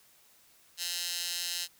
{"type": "tone with high-pass filter", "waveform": "15% pulse", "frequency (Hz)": 174.3, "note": "F3", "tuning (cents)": -3, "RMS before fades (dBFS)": -35, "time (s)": [0.77, 1.68], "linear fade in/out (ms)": 50, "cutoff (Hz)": 4000, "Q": 1.4, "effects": ["white hiss -62 dBFS RMS until 1.79 s"]}